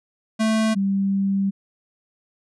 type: tone pair in turn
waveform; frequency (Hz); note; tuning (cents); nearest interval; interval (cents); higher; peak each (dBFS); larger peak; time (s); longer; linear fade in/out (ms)
square / sine; 220 / 196; A3 / G3; 0 / 0; major second; 200; first; -18; neither; 0.39-0.75 / 0.75-1.51; second; 20
effects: resampled to 24000 Hz

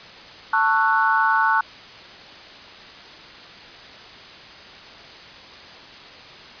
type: chord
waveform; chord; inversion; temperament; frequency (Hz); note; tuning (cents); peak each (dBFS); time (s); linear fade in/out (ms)
sine; F# minor seventh; first; just; 888 / 1110 / 1332 / 1480; A5 / C#6 / E6 / F#6; +16 / +2 / +18 / 0; -20 / -22 / -25 / -20; 0.53-1.61; 5
effects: white hiss -41 dBFS RMS until 6.6 s + resampled to 11025 Hz

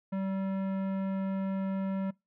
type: tone with tanh clipping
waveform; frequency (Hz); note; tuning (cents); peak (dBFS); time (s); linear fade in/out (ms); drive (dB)
sine; 192.7; G3; -29; -32; 0.12-2.11; 10; 16
effects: noise-tail reverb RT60 0.2 s tail -23 dB re dry

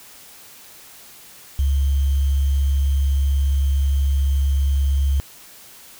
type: tone with sample-and-hold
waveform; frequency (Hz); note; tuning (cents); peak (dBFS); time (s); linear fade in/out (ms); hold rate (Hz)
sine; 69.3; C#2; 0; -15; 1.59-5.2; 0; 3150
effects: white hiss -44 dBFS RMS until 5.99 s

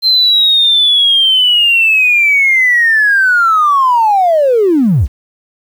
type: linear sweep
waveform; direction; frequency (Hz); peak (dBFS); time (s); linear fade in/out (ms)
triangle; down; 4140 to 45.32; -3; 0.02-5.08; 50
effects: tanh soft clip ceiling -4 dBFS + 7-bit

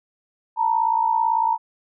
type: tone pair together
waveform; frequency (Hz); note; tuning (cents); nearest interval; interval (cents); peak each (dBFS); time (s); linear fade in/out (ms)
sine; 895 / 953; A5 / A#5; +29 / +38; minor second; 109; -19 / -21; 0.56-1.58; 50
effects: none

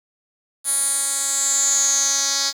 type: tone with band-pass filter sweep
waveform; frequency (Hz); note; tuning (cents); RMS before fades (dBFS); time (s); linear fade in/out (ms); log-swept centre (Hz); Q
10% pulse; 276.6; C#4; -4; -20; 0.64-2.53; 50; 10000 to 5300; 7.9
effects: 7-bit

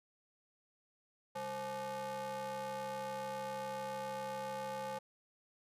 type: ring-modulated tone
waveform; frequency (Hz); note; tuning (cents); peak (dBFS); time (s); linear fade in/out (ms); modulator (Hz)
square; 165.1; E3; +3; -37; 1.35-4.99; 10; 694
effects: resampled to 32000 Hz

